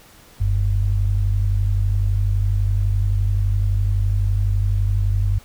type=tone pair together; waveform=sine; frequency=46.16 / 98 Hz; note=F#1 / G2; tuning=-3 / 0 cents; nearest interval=octave + minor second; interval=1303 cents; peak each=-19 / -18 dBFS; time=0.4-5.39 s; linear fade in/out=10 ms; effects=pink hiss -48 dBFS RMS until 5.44 s